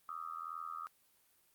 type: tone with amplitude modulation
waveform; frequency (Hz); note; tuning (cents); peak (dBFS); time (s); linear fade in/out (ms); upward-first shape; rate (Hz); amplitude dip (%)
sine; 1244.5; D#6; 0; -37; 0.09-0.87; 0; sine; 82.3; 100
effects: white hiss -71 dBFS RMS until 1.54 s + Opus 32 kbps